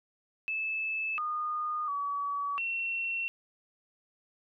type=tone with pitch steps; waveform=sine; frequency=2618 / 1224 / 1138 / 2716 Hz; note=E7 / D#6 / C#6 / F7; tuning=-13 / -29 / +45 / -49 cents; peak=-30 dBFS; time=0.48-3.28 s; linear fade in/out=0 ms; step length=700 ms; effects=none